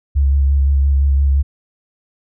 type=tone with vibrato; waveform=sine; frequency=69.3 Hz; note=C#2; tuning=in tune; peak=-10 dBFS; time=0.15-1.43 s; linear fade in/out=20 ms; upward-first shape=square; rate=5.8 Hz; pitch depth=22 cents each way; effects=none